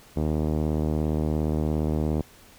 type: tone with low-pass filter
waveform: 5% pulse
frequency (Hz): 77.2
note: D#2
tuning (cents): -13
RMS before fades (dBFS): -25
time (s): 0.16-2.22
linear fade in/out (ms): 10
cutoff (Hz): 330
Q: 0.55
effects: pink hiss -52 dBFS RMS until 2.58 s